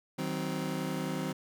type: chord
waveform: 30% pulse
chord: C diminished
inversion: first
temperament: just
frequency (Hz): 156.98 / 188.37 / 261.6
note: Eb3 / Gb3 / C4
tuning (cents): +16 / +31 / 0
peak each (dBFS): -34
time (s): 0.18-1.33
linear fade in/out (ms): 10
effects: none